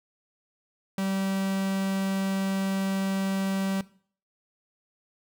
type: tone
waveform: 45% pulse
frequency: 193.4 Hz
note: G3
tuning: 23 cents flat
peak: -26 dBFS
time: 0.98-3.81 s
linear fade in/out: 2 ms
effects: noise-tail reverb RT60 0.5 s tail -19 dB re dry